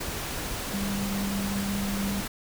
sine tone in noise, 198.7 Hz, G3, 24 cents sharp, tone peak -28 dBFS, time 0.73-2.21 s, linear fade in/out 10 ms, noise pink, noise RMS -33 dBFS, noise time 0-2.28 s, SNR +2 dB, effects none

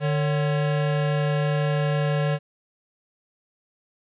square tone pair together, 149.8 / 560 Hz, D3 / C#5, +35 / +18 cents, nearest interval octave + major seventh, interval 2283 cents, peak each -22 / -29 dBFS, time 0-2.39 s, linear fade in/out 50 ms, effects resampled to 8000 Hz + 10-bit

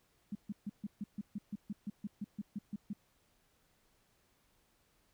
sine tone bursts, 205.4 Hz, G#3, 19 cents flat, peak -36 dBFS, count 16, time 0.32-2.932 s, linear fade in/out 5 ms, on 32 ms, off 140 ms, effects pink hiss -73 dBFS RMS until 5.13 s

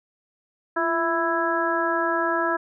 harmonic tone with a mistuned harmonic, 330.7 Hz, E4, 6 cents sharp, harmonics 1 / 2 / 3 / 4 / 5, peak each -27 / -27 / -27 / -27 / -27 dBFS, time 0.76-2.57 s, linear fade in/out 10 ms, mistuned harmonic 1, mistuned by +51 cents, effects none

